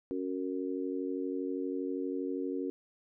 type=harmonic tone; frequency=92.5 Hz; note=F#2; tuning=in tune; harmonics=3 / 4 / 5; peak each=-35 / -37 / -39 dBFS; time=0.11-2.7 s; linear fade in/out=0 ms; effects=none